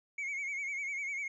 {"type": "tone with vibrato", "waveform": "triangle", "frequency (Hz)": 2217, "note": "C#7", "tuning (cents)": 0, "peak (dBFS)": -33, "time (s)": [0.18, 1.28], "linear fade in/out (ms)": 5, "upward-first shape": "sine", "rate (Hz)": 10, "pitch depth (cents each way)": 70, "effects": ["resampled to 22050 Hz"]}